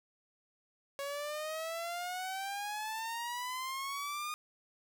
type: exponential sweep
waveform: sawtooth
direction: up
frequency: 554.4 to 1229 Hz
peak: -33 dBFS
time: 0.99-4.34 s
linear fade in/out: 0 ms
effects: none